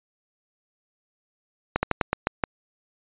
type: slowing click train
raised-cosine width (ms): 0.5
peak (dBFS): -6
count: 7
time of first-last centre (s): 1.76-2.438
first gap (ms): 70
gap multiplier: 1.19
effects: resampled to 8000 Hz